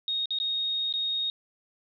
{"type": "tone with dropouts", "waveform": "sine", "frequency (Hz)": 3729, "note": "A#7", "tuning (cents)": 0, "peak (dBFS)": -26, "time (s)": [0.08, 1.3], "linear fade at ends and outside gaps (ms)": 1, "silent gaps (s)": [[0.257, 0.306], [0.387, 0.4], [0.926, 0.938]], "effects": []}